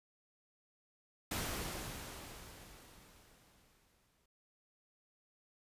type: noise with exponential decay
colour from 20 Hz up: pink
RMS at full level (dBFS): -37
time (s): 1.31-4.26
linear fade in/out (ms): 5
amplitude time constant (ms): 640
effects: resampled to 32000 Hz